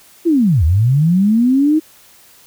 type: linear two-way sweep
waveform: sine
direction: down then up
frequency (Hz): 354.7 to 73.1 to 319.2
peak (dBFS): -9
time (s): 0.25-1.8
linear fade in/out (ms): 20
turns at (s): 0.64
effects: white hiss -46 dBFS RMS until 2.46 s

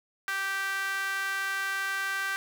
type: tone with high-pass filter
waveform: sawtooth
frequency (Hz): 390.3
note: G4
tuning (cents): -8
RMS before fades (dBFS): -31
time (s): 0.28-2.36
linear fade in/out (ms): 0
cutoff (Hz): 1500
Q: 4.2
effects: none

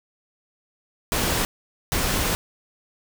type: noise bursts at uneven times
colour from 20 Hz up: pink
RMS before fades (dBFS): -23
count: 2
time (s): 1.12-1.45 / 1.92-2.35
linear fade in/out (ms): 0
effects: none

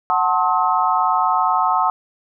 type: chord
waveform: sine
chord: F# diminished seventh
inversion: none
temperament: just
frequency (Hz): 740 / 888 / 1065.6 / 1278.7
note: F#5 / A5 / C6 / Eb6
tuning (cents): 0 / +16 / +31 / +47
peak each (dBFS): -20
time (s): 0.1-1.9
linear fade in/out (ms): 0
effects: none

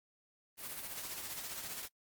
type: noise with tremolo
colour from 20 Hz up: white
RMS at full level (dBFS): -41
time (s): 0.57-1.89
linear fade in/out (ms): 50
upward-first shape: triangle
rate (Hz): 15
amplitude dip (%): 55
effects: noise-tail reverb RT60 0.1 s tail -23 dB re dry + Opus 32 kbps

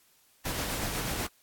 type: noise with tremolo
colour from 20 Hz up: pink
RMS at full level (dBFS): -32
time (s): 0.45-1.27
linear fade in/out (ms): 5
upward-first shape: sine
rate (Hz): 8.1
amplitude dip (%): 25
effects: white hiss -64 dBFS RMS until 1.42 s + AAC 64 kbps

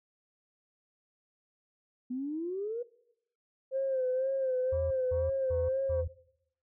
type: exponential sweep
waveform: sine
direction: up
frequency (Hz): 244.3 to 493.9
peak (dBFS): -32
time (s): 2.1-2.83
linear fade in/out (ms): 10
type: tone with vibrato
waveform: sine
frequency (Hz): 523.3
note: C5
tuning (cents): 0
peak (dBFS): -27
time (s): 3.71-6.05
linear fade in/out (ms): 50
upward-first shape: sine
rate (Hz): 2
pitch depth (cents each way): 56
type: tone bursts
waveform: sine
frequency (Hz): 82.41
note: E2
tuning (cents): 0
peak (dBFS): -32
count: 4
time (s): 4.72-6.08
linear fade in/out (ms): 10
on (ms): 190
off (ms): 200
effects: noise-tail reverb RT60 0.8 s tail -21 dB re dry + tanh soft clip ceiling -22 dBFS

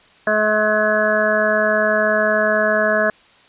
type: harmonic tone with a mistuned harmonic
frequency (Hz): 213.9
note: A3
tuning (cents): -49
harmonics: 1 / 2 / 3 / 5 / 6 / 7 / 8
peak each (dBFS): -25 / -25 / -17 / -26 / -28 / -23 / -20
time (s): 0.27-3.1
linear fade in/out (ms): 2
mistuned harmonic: 8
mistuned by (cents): -25
effects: white hiss -50 dBFS RMS until 3.48 s + resampled to 8000 Hz

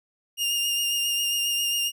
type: tone with vibrato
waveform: sawtooth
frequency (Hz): 2821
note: F7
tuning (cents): +17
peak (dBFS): -20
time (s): 0.37-1.92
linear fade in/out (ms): 50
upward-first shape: sine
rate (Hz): 7.4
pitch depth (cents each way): 20
effects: none

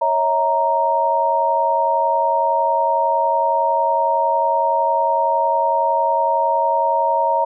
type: chord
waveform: sine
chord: A# diminished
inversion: first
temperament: equal with one note detuned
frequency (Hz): 554.4 / 645.3 / 932.3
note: C#5 / E5 / A#5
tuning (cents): 0 / -37 / 0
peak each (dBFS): -22 / -21 / -16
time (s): 0.01-7.45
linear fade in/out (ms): 10
effects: none

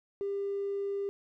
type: tone with tanh clipping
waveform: triangle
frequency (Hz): 398.8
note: G4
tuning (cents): +30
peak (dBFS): -30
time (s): 0.21-1.09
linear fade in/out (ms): 0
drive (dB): 1
effects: none

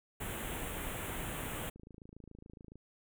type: band-stop noise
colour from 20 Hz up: pink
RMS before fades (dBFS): -40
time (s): 0.2-1.7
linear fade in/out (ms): 10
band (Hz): 3400 to 7300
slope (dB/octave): 48
type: click train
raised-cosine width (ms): 3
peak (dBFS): -39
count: 28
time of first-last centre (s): 1.76-2.756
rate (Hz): 27.1
effects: none

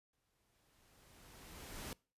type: noise with exponential growth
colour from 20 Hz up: pink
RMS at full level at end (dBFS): -45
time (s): 0.13-1.93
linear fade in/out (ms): 2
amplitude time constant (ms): 390
effects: noise-tail reverb RT60 0.4 s tail -25 dB re dry + resampled to 32000 Hz

